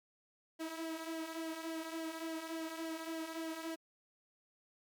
sawtooth tone with flanger, 324.2 Hz, E4, 29 cents flat, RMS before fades -42 dBFS, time 0.59-3.76 s, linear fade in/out 20 ms, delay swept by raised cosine 0.78 to 3.48 ms, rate 3.5 Hz, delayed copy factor -0.6, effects MP3 96 kbps

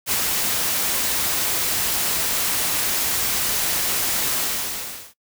white noise with ADSR envelope, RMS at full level -20 dBFS, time 0.06-5.14 s, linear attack 55 ms, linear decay 50 ms, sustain -2 dB, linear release 810 ms, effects noise-tail reverb RT60 0.1 s tail -21 dB re dry

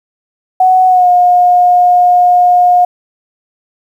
sine tone with pitch glide, 743 to 715.6 Hz, F#5 to F5, +7 to +42 cents, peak -4 dBFS, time 0.6-2.85 s, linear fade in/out 5 ms, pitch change -65 cents, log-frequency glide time 0.87-1.09 s, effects 7-bit

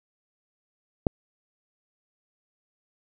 click, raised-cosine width 2 ms, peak -7 dBFS, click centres 1.068 s, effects none

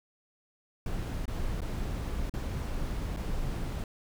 brown noise with dropouts, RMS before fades -33 dBFS, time 0.86-3.84 s, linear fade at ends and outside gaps 2 ms, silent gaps 1.256-1.279 / 1.606-1.617 / 2.296-2.338 / 3.164-3.17 s, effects none

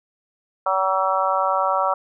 harmonic tone, 190 Hz, F#3, 46 cents sharp, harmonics 3 / 4 / 5 / 6 / 7, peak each -24 / -24 / -24 / -24 / -24 dBFS, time 0.66-1.94 s, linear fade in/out 5 ms, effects none

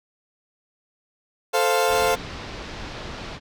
30% pulse chord, F major, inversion first, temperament equal, 440 / 523.3 / 698.5 Hz, A4 / C5 / F5, 0 / 0 / 0 cents, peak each -20 dBFS, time 1.53-2.16 s, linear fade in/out 20 ms
pink low-pass noise, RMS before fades -35 dBFS, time 1.87-3.4 s, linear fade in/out 50 ms, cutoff 5100 Hz, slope 24 dB/octave
effects none

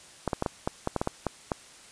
clicks, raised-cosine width 1 ms, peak -12 dBFS, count 11, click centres 0.277 / 0.332 / 0.424 / 0.462 / 0.675 / 0.874 / 0.963 / 1.015 / 1.074 / 1.267 / 1.518 s, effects white hiss -51 dBFS RMS until 1.91 s + resampled to 22050 Hz

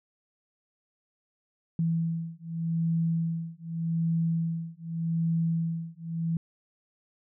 sine beating tone pair, 164.81 / 165.65 Hz, E3 / E3, 0 / +9 cents, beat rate 0.84 Hz, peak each -29 dBFS, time 1.79-6.37 s, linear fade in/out 2 ms, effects none

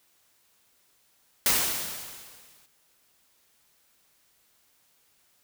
white noise with exponential decay, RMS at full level -21 dBFS, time 1.46-2.66 s, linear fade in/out 1 ms, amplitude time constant 260 ms, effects white hiss -66 dBFS RMS until 5.43 s

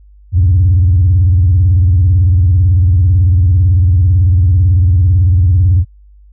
sine tone with vibrato, 89.2 Hz, F2, 37 cents sharp, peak -4 dBFS, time 0.32-5.85 s, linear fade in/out 50 ms, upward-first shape square, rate 18 Hz, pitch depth 170 cents each way, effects tanh soft clip ceiling -2 dBFS + added 50 Hz sine -38 dBFS peak until 6.32 s

